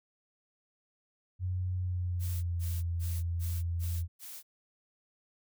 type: tone with pitch glide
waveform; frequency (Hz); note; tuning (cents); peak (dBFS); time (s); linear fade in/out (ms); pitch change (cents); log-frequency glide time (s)
sine; 91.3 to 85.19; F#2 to F2; -23 to -42; -30; 1.39-4.08; 50; -119; 1.77-2.69
type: noise bursts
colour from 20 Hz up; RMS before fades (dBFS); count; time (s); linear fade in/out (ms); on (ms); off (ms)
blue; -45; 6; 2.19-4.43; 50; 240; 160
effects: none

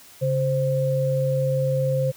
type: tone pair together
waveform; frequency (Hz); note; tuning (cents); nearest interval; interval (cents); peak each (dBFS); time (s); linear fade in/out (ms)
sine; 138.6 / 523.3; C#3 / C5; 0 / 0; octave + major seventh; 2300; -22; 0.21-2.12; 20
effects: white hiss -48 dBFS RMS until 2.16 s

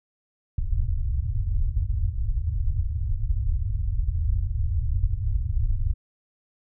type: low-pass noise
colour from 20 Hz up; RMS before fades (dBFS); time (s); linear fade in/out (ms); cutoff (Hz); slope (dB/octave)
pink; -24; 0.58-5.94; 5; 110; 48
effects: none

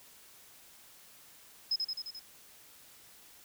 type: tone with echo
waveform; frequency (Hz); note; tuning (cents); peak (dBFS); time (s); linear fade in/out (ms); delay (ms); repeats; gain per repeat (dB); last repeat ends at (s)
sine; 5120; D#8; +49; -27; 1.71-1.76; 5; 87; 5; -3; 2.195
effects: white hiss -57 dBFS RMS until 3.44 s

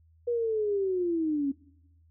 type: linear sweep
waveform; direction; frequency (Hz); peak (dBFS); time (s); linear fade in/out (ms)
sine; down; 484.3 to 270.5; -25; 0.27-1.52; 10
effects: noise-tail reverb RT60 0.9 s tail -23 dB re dry + added 81 Hz sine -58 dBFS peak until 2.1 s

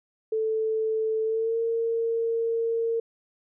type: tone with pitch glide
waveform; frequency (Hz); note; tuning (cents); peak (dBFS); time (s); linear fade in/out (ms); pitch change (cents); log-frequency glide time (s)
sine; 440 to 458.2; A4 to A#4; 0 to -30; -23; 0.32-3; 5; +70; 1.24-1.58
effects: none

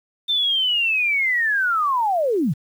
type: linear sweep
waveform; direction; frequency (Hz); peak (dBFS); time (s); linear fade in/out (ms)
sine; down; 3600 to 115.2; -17; 0.28-2.54; 20
effects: 8-bit

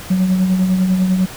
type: tone with tremolo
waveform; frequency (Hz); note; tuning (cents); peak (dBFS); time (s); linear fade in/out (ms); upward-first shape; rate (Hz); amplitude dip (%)
sine; 185.9; F#3; +8; -8; 0.1-1.26; 10; sine; 10; 50
effects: tanh soft clip ceiling -9 dBFS + pink hiss -33 dBFS RMS until 1.36 s

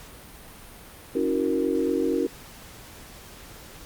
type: chord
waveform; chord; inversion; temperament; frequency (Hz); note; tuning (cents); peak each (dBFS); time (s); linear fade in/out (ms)
sine; F# dominant seventh; second; equal with one note detuned; 277.2 / 321.7 / 370 / 466.2; C#4 / E4 / F#4 / A#4; 0 / -42 / 0 / 0; -27; 1.15-2.27; 5
effects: pink hiss -45 dBFS RMS until 3.85 s + Opus 48 kbps

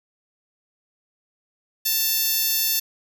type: tone with high-pass filter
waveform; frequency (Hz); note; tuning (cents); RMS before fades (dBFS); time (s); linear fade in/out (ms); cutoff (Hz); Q
10% pulse; 888; A5; +16; -22; 1.85-2.8; 10; 7500; 0.5
effects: none

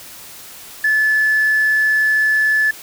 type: tone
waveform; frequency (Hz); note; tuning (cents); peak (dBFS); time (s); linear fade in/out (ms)
sine; 1732; A6; -28; -11; 0.84-2.71; 5
effects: tanh soft clip ceiling -8 dBFS + white hiss -37 dBFS RMS until 2.82 s

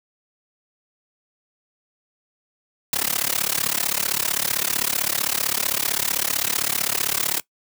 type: noise with amplitude modulation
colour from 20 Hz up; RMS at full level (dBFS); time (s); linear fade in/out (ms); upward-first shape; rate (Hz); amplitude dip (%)
white; -19; 2.93-7.4; 2; sine; 35.6; 100
effects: noise-tail reverb RT60 0.1 s tail -19 dB re dry + high-pass 100 Hz 12 dB/octave

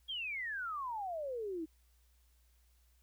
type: exponential sweep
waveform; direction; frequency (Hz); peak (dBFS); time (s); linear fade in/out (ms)
sine; down; 3322 to 306.9; -37; 0.08-1.66; 20
effects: added 60 Hz sine -66 dBFS peak until 3.02 s + white hiss -75 dBFS RMS until 3.02 s

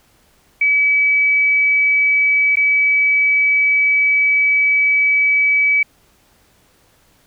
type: tone with dropouts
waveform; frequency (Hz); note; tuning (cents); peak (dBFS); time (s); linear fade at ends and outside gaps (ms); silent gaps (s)
sine; 2287; D7; -47; -11; 0.61-5.83; 5; 2.557-2.569
effects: pink hiss -55 dBFS RMS until 7.26 s

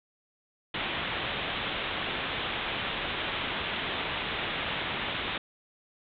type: low-pass noise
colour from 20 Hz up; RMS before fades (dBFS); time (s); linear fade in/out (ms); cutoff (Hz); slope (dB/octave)
white; -33; 0.74-5.38; 5; 3700; 96
effects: none

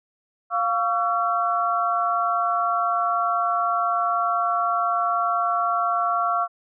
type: tone cluster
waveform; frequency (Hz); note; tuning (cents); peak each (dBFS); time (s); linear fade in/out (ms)
sine; 700 / 1130 / 1351; F5 / C#6 / E6; +4 / +33 / +42; -24; 0.5-6.48; 50
effects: none

